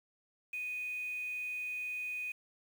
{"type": "tone with quantisation", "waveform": "sine", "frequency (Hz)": 2489, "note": "D#7", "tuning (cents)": 0, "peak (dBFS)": -36, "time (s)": [0.53, 2.32], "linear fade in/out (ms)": 5, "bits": 9, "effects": []}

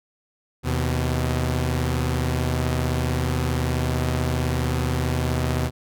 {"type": "tone pair together", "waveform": "sawtooth", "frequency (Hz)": [78.84, 126], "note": ["D#2", "B2"], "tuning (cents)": [23, 35], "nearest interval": "minor sixth", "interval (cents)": 812, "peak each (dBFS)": -20, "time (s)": [0.63, 5.71], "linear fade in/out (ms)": 50, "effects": []}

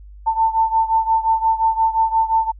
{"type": "beating tone pair", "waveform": "sine", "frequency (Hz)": [892, 897.7], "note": ["A5", "A5"], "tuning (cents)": [23, 34], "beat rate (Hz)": 5.7, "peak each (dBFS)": [-16, -19], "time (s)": [0.26, 2.52], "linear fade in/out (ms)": 20, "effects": ["added 50 Hz sine -37 dBFS peak until 2.59 s"]}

